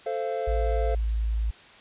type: chord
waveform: triangle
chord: F major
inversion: first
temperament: equal with one note detuned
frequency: 440 / 523.3 / 686.9 Hz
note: A4 / C5 / F5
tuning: 0 / 0 / -29 cents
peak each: -29 dBFS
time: 0.06-0.95 s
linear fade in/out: 5 ms
type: tone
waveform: sine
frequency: 55 Hz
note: A1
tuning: in tune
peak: -23 dBFS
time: 0.47-1.51 s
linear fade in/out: 10 ms
effects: white hiss -50 dBFS RMS until 1.8 s + resampled to 8000 Hz